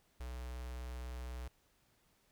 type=tone with notch filter; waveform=square; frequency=62 Hz; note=B1; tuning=7 cents sharp; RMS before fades=-44 dBFS; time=0.2-1.48 s; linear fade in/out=5 ms; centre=230 Hz; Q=0.94; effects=pink hiss -73 dBFS RMS until 2.31 s